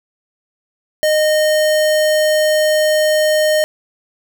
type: tone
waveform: square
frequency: 615 Hz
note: D#5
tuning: 20 cents flat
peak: -12 dBFS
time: 1.03-3.64 s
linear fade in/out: 0 ms
effects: none